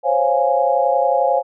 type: chord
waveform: sine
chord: Db major seventh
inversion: third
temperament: equal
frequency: 523.3 / 554.4 / 698.5 / 830.6 Hz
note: C5 / Db5 / F5 / Ab5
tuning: 0 / 0 / 0 / 0 cents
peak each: -19 dBFS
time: 0.03-1.43 s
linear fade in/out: 50 ms
effects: none